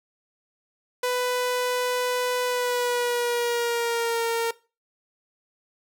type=tone with pitch glide; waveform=sawtooth; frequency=497.1 to 461.1 Hz; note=B4 to A#4; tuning=+11 to -19 cents; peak=-19 dBFS; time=1.03-4.51 s; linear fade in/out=5 ms; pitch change=-130 cents; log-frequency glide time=2.44-4.24 s; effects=noise-tail reverb RT60 0.3 s tail -19 dB re dry